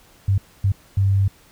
sine tone bursts at uneven times, 97.9 Hz, G2, 2 cents flat, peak -14 dBFS, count 3, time 0.28-0.38 / 0.64-0.72 / 0.97-1.28 s, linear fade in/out 5 ms, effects pink hiss -52 dBFS RMS until 1.51 s

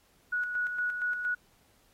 sine tone with tremolo, 1464 Hz, F#6, 19 cents flat, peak -27 dBFS, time 0.32-1.35 s, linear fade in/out 10 ms, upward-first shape square, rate 4.3 Hz, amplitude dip 45%, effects pink hiss -66 dBFS RMS until 1.93 s + AAC 48 kbps

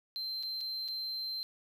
triangle tone with dropouts, 4119 Hz, C8, 28 cents flat, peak -34 dBFS, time 0.16-1.43 s, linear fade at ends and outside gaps 0 ms, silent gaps 0.427-0.433 / 0.607-0.611 / 0.88-0.885 s, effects none

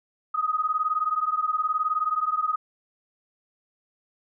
sine beating tone pair, 1244.5 / 1263.5 Hz, D#6 / D#6, 0 / +26 cents, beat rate 19 Hz, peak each -25 / -26 dBFS, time 0.34-2.56 s, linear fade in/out 10 ms, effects none

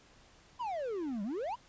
triangle exponential two-way sweep, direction down then up, 1040 to 191.9 to 1040 Hz, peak -32 dBFS, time 0.59-1.56 s, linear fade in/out 20 ms, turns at 1.23 s, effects pink hiss -61 dBFS RMS until 1.68 s + resampled to 16000 Hz

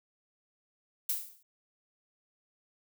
violet noise with exponential decay, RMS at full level -28 dBFS, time 1.09-1.43 s, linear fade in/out 5 ms, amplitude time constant 73 ms, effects none

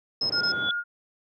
sine tone bursts, 5160 Hz, E8, 38 cents flat, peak -23 dBFS, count 3, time 0.21-0.52 s, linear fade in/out 5 ms, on 88 ms, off 23 ms
white band-pass noise, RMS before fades -39 dBFS, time 0.21-0.7 s, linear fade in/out 10 ms, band 110 to 540 Hz, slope 12 dB/octave
sine tone, 1423 Hz, F6, 32 cents sharp, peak -26 dBFS, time 0.32-0.84 s, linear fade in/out 50 ms
sine tone with exponential growth, 3424 Hz, A7, 48 cents flat, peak -22 dBFS, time 0.39-0.71 s, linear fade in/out 2 ms, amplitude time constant 69 ms
effects none

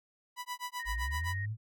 sawtooth tone with tremolo, 987.8 Hz, B5, in tune, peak -31 dBFS, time 0.36-1.37 s, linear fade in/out 50 ms, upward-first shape sine, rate 7.8 Hz, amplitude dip 100%
sine tone, 1864.7 Hz, A#6, in tune, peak -38 dBFS, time 0.79-1.46 s, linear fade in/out 10 ms
sine linear sweep, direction up, 49 to 114 Hz, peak -33 dBFS, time 0.85-1.57 s, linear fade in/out 50 ms
effects none

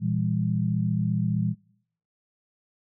sine chord, E diminished, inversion second, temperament equal with one note detuned, 116.54 / 164.81 / 199.77 Hz, Bb2 / E3 / G3, 0 / 0 / +33 cents, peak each -27 / -27 / -28 dBFS, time 0-1.55 s, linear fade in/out 50 ms, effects noise-tail reverb RT60 0.6 s tail -20 dB re dry

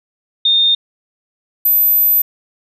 sine tone pair in turn, 3651 / 13693 Hz, A#7 / A9, -37 / -48 cents, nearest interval octave + major seventh, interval 2289 cents, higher second, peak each -9 / -9 dBFS, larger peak neither, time 0.45-0.75 / 1.65-2.22 s, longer second, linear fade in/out 5 ms, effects none

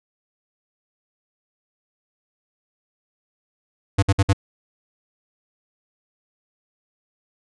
square tone bursts, 98 Hz, G2, in tune, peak -14 dBFS, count 4, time 3.98-4.332 s, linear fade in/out 10 ms, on 46 ms, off 56 ms, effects resampled to 22050 Hz

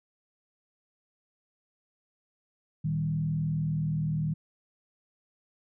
sine tone with frequency modulation, 155.56 Hz, D#3, in tune, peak -26 dBFS, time 2.84-4.34 s, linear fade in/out 10 ms, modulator 40.4 Hz, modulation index 0.68, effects none

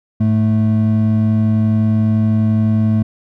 triangle tone pair together, 107 / 218.7 Hz, A2 / A3, -48 / -10 cents, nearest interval octave, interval 1238 cents, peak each -12 dBFS, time 0.2-3.03 s, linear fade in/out 10 ms, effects none

